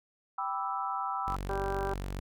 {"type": "chord", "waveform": "sine", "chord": "E minor seventh", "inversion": "first", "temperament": "equal", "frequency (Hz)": [784, 987.8, 1174.7, 1318.5], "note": ["G5", "B5", "D6", "E6"], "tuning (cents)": [0, 0, 0, 0], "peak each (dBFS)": [-36, -36, -40, -35], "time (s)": [0.38, 1.36], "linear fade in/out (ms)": 5}
{"type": "tone", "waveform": "sawtooth", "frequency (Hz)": 47.32, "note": "F#1", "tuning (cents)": 40, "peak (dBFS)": -31, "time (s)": [1.27, 2.2], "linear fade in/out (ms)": 10}
{"type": "harmonic tone", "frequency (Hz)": 196, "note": "G3", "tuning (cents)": 0, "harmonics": [2, 3, 4, 5, 6, 7, 8], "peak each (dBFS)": [-34, -41, -37, -40, -44, -47, -44], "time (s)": [1.49, 1.94], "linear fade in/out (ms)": 5}
{"effects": []}